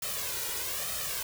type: noise with flanger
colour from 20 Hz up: white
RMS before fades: -34 dBFS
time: 0.02-1.23 s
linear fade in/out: 5 ms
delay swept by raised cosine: 1.6 to 2.1 ms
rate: 1.1 Hz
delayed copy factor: +0.75
effects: none